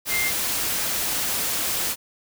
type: tone in noise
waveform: sine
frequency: 2100 Hz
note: C7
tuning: 6 cents sharp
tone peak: -23 dBFS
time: 0.09-0.32 s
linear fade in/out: 50 ms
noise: white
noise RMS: -25 dBFS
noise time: 0.05-1.96 s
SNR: -1 dB
effects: none